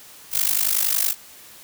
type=noise with amplitude modulation; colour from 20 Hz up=blue; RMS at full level=-17 dBFS; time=0.31-1.15 s; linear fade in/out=50 ms; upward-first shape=sine; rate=50.6 Hz; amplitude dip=90%; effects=white hiss -45 dBFS RMS until 1.63 s